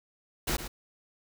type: noise with echo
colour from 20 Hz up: pink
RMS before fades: -29 dBFS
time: 0.47-0.57 s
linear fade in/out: 10 ms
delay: 110 ms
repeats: 1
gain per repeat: -10 dB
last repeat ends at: 0.68 s
effects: none